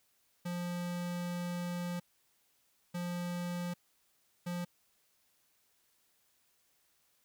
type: tone bursts at uneven times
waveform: square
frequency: 175.6 Hz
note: F3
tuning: 10 cents sharp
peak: -36 dBFS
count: 3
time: 0.45-2 / 2.94-3.74 / 4.46-4.65 s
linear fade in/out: 10 ms
effects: white hiss -73 dBFS RMS until 7.24 s